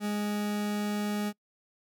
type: tone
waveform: 40% pulse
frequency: 207.7 Hz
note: G#3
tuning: in tune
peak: -28 dBFS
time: 0-1.33 s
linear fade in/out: 50 ms
effects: noise-tail reverb RT60 0.1 s tail -25 dB re dry